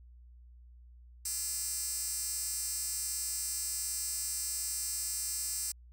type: tone with high-pass filter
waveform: 10% pulse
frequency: 341.3 Hz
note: F4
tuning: 40 cents flat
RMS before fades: -36 dBFS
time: 1.25-5.72 s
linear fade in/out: 5 ms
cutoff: 7400 Hz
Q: 2.9
effects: added 60 Hz sine -52 dBFS peak until 5.92 s